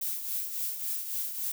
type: noise with tremolo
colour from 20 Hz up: violet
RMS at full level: -31 dBFS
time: 0.01-1.52 s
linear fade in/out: 5 ms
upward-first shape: triangle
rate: 3.6 Hz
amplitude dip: 60%
effects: none